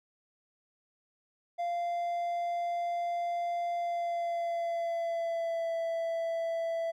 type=tone with pitch glide; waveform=triangle; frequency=693 to 663.6 Hz; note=F5 to E5; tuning=-14 to +11 cents; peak=-28 dBFS; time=1.58-6.92 s; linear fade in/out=20 ms; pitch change=-75 cents; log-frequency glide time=3.76-5.74 s; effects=none